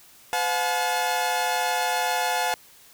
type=tone cluster; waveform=sawtooth; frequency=507 / 717 / 859 Hz; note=B4 / F5 / A5; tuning=+45 / +45 / -42 cents; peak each=-28 / -22 / -22 dBFS; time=0.33-2.54 s; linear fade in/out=0 ms; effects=white hiss -52 dBFS RMS until 2.93 s